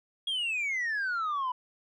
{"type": "exponential sweep", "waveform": "sine", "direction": "down", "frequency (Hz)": [3322, 980], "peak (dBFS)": -26, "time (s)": [0.27, 1.52], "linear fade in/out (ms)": 5, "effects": ["tanh soft clip ceiling -27 dBFS"]}